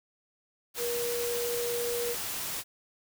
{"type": "tone in noise", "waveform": "sine", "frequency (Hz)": 477.3, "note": "A#4", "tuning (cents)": 41, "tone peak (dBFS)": -30, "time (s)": [0.77, 2.16], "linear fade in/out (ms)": 50, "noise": "white", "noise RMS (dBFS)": -35, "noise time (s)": [0.74, 2.64], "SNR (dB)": 2, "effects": []}